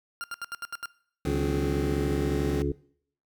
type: tone bursts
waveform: 40% pulse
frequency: 1396.9 Hz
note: F6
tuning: in tune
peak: -31 dBFS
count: 7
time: 0.21-0.857 s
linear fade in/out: 0 ms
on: 29 ms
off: 74 ms
type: chord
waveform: sawtooth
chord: Ab dominant seventh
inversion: second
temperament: just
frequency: 155.74 / 186.89 / 207.7 / 259.6 Hz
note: Eb3 / Gb3 / Ab3 / C4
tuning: +2 / +18 / 0 / -13 cents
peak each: -34 dBFS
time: 1.25-2.62 s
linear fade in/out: 0 ms
type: harmonic tone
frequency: 70.7 Hz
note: C#2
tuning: 35 cents sharp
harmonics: 1 / 2 / 4 / 5 / 6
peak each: -31 / -31 / -31 / -31 / -31 dBFS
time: 1.26-2.72 s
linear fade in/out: 5 ms
effects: noise-tail reverb RT60 0.6 s tail -21 dB re dry